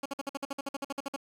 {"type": "tone bursts", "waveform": "15% pulse", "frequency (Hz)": 277.2, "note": "C#4", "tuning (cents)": 0, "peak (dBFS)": -26, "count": 15, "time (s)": [0.03, 1.163], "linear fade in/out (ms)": 5, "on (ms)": 27, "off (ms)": 52, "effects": ["low-pass 12000 Hz 12 dB/octave", "9-bit"]}